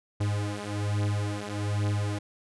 45% pulse beating tone pair, 102.5 / 103.7 Hz, G#2 / G#2, -22 / -2 cents, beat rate 1.2 Hz, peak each -30 dBFS, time 0.2-2.19 s, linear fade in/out 10 ms, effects resampled to 24000 Hz

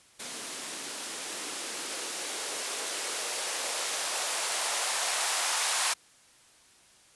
violet noise with band-pass filter sweep, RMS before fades -32 dBFS, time 0.19-5.94 s, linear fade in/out 10 ms, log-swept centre 230 to 880 Hz, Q 1.7, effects white hiss -59 dBFS RMS until 7.15 s + resampled to 24000 Hz

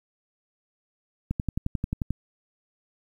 click train, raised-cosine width 5 ms, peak -14 dBFS, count 10, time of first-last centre 1.31-2.106 s, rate 11.3 Hz, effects 9-bit

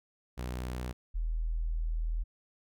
sawtooth / sine tone pair in turn, 62 / 40.48 Hz, B1 / E1, +7 / -31 cents, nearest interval perfect fifth, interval 738 cents, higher first, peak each -31 / -29 dBFS, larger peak second, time 0.37-0.93 / 1.14-2.24 s, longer second, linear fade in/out 20 ms, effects none

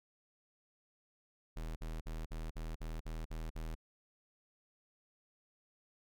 square tone bursts, 40 Hz, D#1, 49 cents sharp, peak -40 dBFS, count 9, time 1.56-3.752 s, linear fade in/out 10 ms, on 200 ms, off 49 ms, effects none

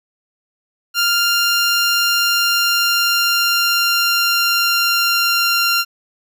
15% pulse tone with pitch glide, 1396 to 1385.6 Hz, F6 to F6, -1 to -14 cents, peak -7 dBFS, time 0.94-5.85 s, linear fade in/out 50 ms, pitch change -13 cents, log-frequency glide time 2.14-5.67 s, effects none

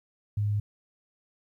sine tone, 103.83 Hz, G#2, in tune, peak -24 dBFS, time 0.37-0.6 s, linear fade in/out 5 ms, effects 11-bit

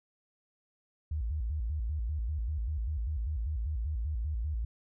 sine tone with vibrato, 65.41 Hz, C2, in tune, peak -30 dBFS, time 1.11-4.65 s, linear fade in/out 5 ms, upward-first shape square, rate 5.1 Hz, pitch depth 270 cents each way, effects none

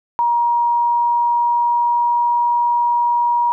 sine tone with pitch glide, 948 to 954.6 Hz, A#5 to A#5, +29 to +41 cents, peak -13 dBFS, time 0.19-3.52 s, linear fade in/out 0 ms, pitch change +12 cents, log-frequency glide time 0.41-2.39 s, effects none

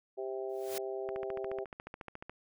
harmonic tone, 131.4 Hz, C3, 8 cents sharp, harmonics 3 / 4 / 5 / 6, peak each -37 / -44 / -42 / -48 dBFS, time 0.17-1.65 s, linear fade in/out 20 ms
white noise with exponential growth, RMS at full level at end -38 dBFS, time 0.49-0.78 s, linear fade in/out 1 ms, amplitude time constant 63 ms
click train, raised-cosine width 0.5 ms, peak -28 dBFS, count 18, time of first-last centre 1.09-2.296 s, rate 14.1 Hz
effects none

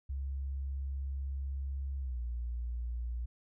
sine tone with pitch glide, 68 to 59.54 Hz, C#2 to A#1, -33 to +37 cents, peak -34 dBFS, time 0.09-3.26 s, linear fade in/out 10 ms, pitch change -230 cents, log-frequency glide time 1.99-2.2 s, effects none

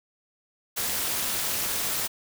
white noise with amplitude modulation, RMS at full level -25 dBFS, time 0.76-2.08 s, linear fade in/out 20 ms, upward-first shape sine, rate 288 Hz, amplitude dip 70%, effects none

